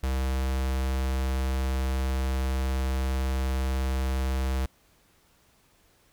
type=tone with notch filter; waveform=square; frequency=65.7 Hz; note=C2; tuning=8 cents sharp; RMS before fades=-27 dBFS; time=0.03-4.66 s; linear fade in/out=5 ms; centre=250 Hz; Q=1.9; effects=pink hiss -63 dBFS RMS until 6.12 s